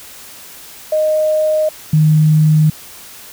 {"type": "tone pair in turn", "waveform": "sine", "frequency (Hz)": [619, 154.46], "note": ["D#5", "D#3"], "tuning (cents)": [-9, -12], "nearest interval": "2 octaves", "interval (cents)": 2403, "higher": "first", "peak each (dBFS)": [-11, -7], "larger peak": "second", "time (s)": [[0.92, 1.69], [1.93, 2.7]], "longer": "neither", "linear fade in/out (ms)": 5, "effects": ["white hiss -36 dBFS RMS until 3.32 s"]}